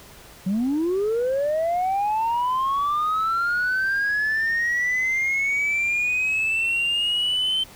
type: linear sweep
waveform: sine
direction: up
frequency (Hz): 178.8 to 3100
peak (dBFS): -18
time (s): 0.46-7.64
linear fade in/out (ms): 10
effects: tanh soft clip ceiling -18 dBFS + pink hiss -46 dBFS RMS until 7.75 s